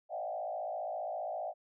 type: tone with frequency modulation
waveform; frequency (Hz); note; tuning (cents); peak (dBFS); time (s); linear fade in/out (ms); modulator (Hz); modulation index
sine; 682; F5; -41; -35; 0.09-1.54; 50; 55; 1.7
effects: none